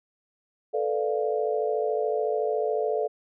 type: chord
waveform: sine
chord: B half-diminished seventh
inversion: third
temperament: equal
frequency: 440 / 493.9 / 587.3 / 698.5 Hz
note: A4 / B4 / D5 / F5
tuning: 0 / 0 / 0 / 0 cents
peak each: -26 / -32 / -30 / -31 dBFS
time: 0.73-3.08 s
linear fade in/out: 20 ms
effects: none